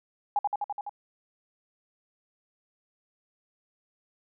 sine tone with echo, 820 Hz, G#5, 22 cents flat, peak -21 dBFS, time 0.36-0.39 s, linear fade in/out 2 ms, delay 84 ms, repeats 6, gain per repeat -2 dB, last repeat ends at 0.894 s, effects none

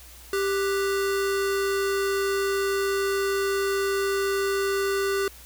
square tone pair together, 393.6 / 1481 Hz, G4 / F#6, +7 / +1 cents, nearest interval octave + major seventh, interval 2294 cents, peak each -24 / -33 dBFS, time 0.33-5.28 s, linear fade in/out 2 ms, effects added 60 Hz sine -48 dBFS peak until 5.45 s + white hiss -48 dBFS RMS until 5.45 s

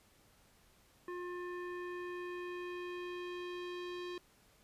square tone with low-pass filter sweep, 355.7 Hz, F4, 32 cents sharp, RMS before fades -43 dBFS, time 1.08-4.18 s, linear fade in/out 2 ms, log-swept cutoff 1600 to 3900 Hz, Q 1.9, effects pink hiss -67 dBFS RMS until 4.63 s + resampled to 32000 Hz

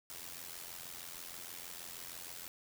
white noise with amplitude modulation, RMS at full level -44 dBFS, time 0.1-2.48 s, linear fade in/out 0 ms, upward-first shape sine, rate 86.3 Hz, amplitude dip 75%, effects none

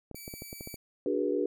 clicks, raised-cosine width 2 ms, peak -28 dBFS, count 9, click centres 0.113 / 0.146 / 0.279 / 0.339 / 0.421 / 0.529 / 0.609 / 0.674 / 0.742 s
5% pulse tone, 2302 Hz, D7, 35 cents flat, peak -34 dBFS, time 0.15-0.76 s, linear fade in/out 5 ms
sine chord, G# half-diminished seventh, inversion second, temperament equal with one note detuned, 293.7 / 370 / 415.3 / 483.7 Hz, D4 / F#4 / G#4 / B4, 0 / 0 / 0 / -36 cents, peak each -32 dBFS, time 1.06-1.46 s, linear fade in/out 2 ms
effects none

